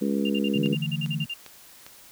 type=harmonic tone; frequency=69.3 Hz; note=C#2; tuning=in tune; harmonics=3 / 4 / 5 / 6 / 7; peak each=-25 / -28 / -32 / -34 / -33 dBFS; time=0.01-0.75 s; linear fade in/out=10 ms
type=tone bursts; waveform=sine; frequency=2794 Hz; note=F7; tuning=in tune; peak=-29 dBFS; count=12; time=0.25-1.34 s; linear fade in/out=5 ms; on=45 ms; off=50 ms
type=chord; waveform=sine; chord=D suspended second; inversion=none; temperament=equal; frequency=146.83 / 164.81 / 220 Hz; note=D3 / E3 / A3; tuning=0 / 0 / 0 cents; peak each=-29 / -30 / -35 dBFS; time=0.55-1.26 s; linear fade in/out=10 ms
type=click train; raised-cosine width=0.2 ms; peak=-24 dBFS; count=4; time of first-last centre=0.66-1.865 s; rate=2.49 Hz
effects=white hiss -50 dBFS RMS until 2.11 s